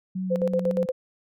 sine tone with vibrato, 185.1 Hz, F#3, 1 cent sharp, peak -26 dBFS, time 0.15-0.86 s, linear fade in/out 10 ms, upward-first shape sine, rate 3.7 Hz, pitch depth 19 cents each way
sine tone with tremolo, 514 Hz, C5, 31 cents flat, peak -20 dBFS, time 0.3-0.92 s, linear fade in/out 20 ms, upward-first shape square, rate 8.5 Hz, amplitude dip 80%
effects none

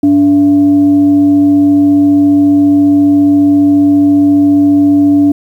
sine tone with frequency modulation, 288.1 Hz, D4, 33 cents flat, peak -4 dBFS, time 0.03-5.32 s, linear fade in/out 5 ms, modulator 389 Hz, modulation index 0.22, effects 7-bit

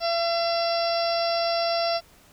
harmonic tone, 677 Hz, E5, 46 cents sharp, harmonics 1 / 2 / 3 / 4 / 5 / 6 / 7 / 8, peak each -23 / -33 / -39 / -37 / -40 / -38 / -32 / -33 dBFS, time 0-2.01 s, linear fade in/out 50 ms, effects pink hiss -55 dBFS RMS until 2.32 s

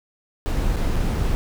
brown noise with dropouts, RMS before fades -21 dBFS, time 0.46-1.35 s, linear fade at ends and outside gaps 0 ms, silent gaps 0.761-0.766 / 0.957-0.962 s, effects none

